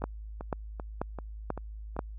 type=two click trains; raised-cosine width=1 ms; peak=-24 / -16 dBFS; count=6 / 5; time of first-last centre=0.02-1.966 / 0.04-1.991 s; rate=2.57 / 2.05 Hz; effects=added 53 Hz sine -39 dBFS peak until 2.18 s